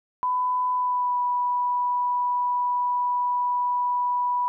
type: tone with pitch glide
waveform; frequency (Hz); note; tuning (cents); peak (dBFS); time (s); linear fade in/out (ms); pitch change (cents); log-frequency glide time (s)
sine; 1000 to 982.3; B5 to B5; +21 to -10; -21; 0.23-4.48; 0; -31; 0.73-1.19
effects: none